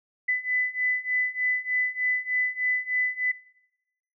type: beating tone pair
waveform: sine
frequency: 2000 / 2003.3 Hz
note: B6 / B6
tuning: +21 / +24 cents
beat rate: 3.3 Hz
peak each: -27 / -26 dBFS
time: 0.28-3.32 s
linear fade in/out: 10 ms
effects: noise-tail reverb RT60 0.9 s tail -22 dB re dry